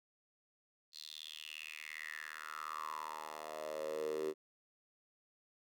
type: tone with high-pass filter sweep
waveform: 10% pulse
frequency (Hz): 77.3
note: D#2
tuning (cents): -11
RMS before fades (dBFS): -44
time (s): 0.92-4.34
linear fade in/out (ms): 50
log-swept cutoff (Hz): 4300 to 380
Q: 6.8
effects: none